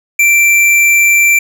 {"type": "tone with hard clipping", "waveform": "sine", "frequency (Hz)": 2349, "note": "D7", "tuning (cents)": 0, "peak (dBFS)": -7, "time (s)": [0.19, 1.39], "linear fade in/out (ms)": 5, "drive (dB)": 14, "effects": []}